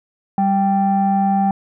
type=tone pair together; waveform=sine; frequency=196.19 / 784 Hz; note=G3 / G5; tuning=+2 / 0 cents; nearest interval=2 octaves; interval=2398 cents; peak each=-15 dBFS; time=0.38-1.51 s; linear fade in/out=2 ms; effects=tanh soft clip ceiling -8 dBFS